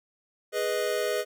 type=chord; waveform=square; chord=G# minor; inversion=none; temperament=equal; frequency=415.3 / 493.9 / 622.3 Hz; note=G#4 / B4 / D#5; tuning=0 / 0 / 0 cents; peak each=-31 dBFS; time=0.52-1.25 s; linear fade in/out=50 ms; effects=none

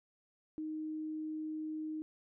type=tone; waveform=sine; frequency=311.1 Hz; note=D#4; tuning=in tune; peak=-37 dBFS; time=0.58-2.02 s; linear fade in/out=0 ms; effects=none

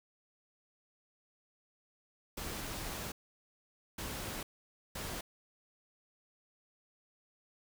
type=noise bursts at uneven times; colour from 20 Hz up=pink; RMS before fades=-41 dBFS; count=3; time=2.37-3.12 / 3.98-4.43 / 4.95-5.21 s; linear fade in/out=5 ms; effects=none

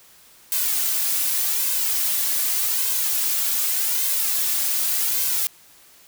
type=noise with flanger; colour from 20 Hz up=blue; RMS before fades=-22 dBFS; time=0.52-5.47 s; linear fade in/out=0 ms; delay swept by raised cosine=1.9 to 3.6 ms; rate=0.85 Hz; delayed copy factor=+0.7; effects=white hiss -51 dBFS RMS until 6.07 s

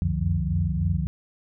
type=tone cluster; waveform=sine; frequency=68.4 / 88.6 / 92.1 / 150.1 / 174.7 Hz; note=C#2 / F2 / F#2 / D3 / F3; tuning=-23 / +25 / -7 / +38 / +1 cents; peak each=-28 dBFS; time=0.02-1.07 s; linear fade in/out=0 ms; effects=none

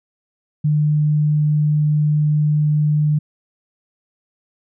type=tone; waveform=sine; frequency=150.4 Hz; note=D3; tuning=42 cents sharp; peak=-13 dBFS; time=0.64-3.19 s; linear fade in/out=10 ms; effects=none

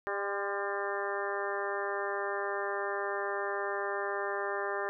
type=harmonic tone with a mistuned harmonic; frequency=199.8 Hz; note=G3; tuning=33 cents sharp; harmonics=2 / 3 / 4 / 5 / 6 / 7 / 8 / 9; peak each=-36 / -39 / -40 / -41 / -40 / -44 / -41 / -40 dBFS; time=0.07-4.89 s; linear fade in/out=0 ms; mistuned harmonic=5; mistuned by=+49 cents; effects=none

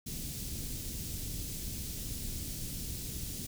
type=band-stop noise; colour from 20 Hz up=pink; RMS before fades=-39 dBFS; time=0.06-3.47 s; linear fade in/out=10 ms; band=220 to 5000 Hz; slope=12 dB/octave; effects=none

